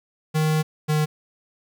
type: tone pair in turn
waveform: square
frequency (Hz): 155.56 / 152.89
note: D#3 / D#3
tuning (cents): 0 / -30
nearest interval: unison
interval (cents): 30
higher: first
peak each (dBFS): -19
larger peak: neither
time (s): 0.34-0.63 / 0.88-1.06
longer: first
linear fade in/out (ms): 20
effects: 10-bit